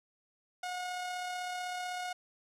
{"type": "tone with amplitude modulation", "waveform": "sawtooth", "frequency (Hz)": 724, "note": "F#5", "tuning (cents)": -38, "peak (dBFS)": -31, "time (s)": [0.63, 2.13], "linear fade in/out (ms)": 5, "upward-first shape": "sine", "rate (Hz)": 35.9, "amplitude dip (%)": 25, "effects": ["low-pass 9000 Hz 12 dB/octave"]}